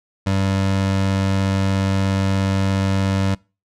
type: tone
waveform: 25% pulse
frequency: 96.9 Hz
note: G2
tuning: 20 cents flat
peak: -13 dBFS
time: 0.26-3.35 s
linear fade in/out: 10 ms
effects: noise-tail reverb RT60 0.3 s tail -24 dB re dry + low-pass 7000 Hz 12 dB/octave